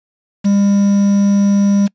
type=tone with quantisation; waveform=triangle; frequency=200.8 Hz; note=G3; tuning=42 cents sharp; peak=-7 dBFS; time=0.44-1.88 s; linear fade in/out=20 ms; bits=5; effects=noise-tail reverb RT60 0.1 s tail -25 dB re dry + resampled to 16000 Hz